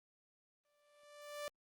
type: tone with exponential growth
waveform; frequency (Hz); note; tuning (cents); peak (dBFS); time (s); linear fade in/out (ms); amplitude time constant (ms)
sawtooth; 587.3; D5; 0; -36; 0.65-1.48; 0; 180
effects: Opus 32 kbps